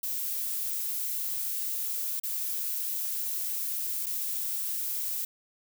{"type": "noise with dropouts", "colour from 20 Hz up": "violet", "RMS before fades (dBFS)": -32, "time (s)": [0.03, 5.25], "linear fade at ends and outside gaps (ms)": 5, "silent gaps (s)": [[2.199, 2.234], [4.061, 4.065]], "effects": []}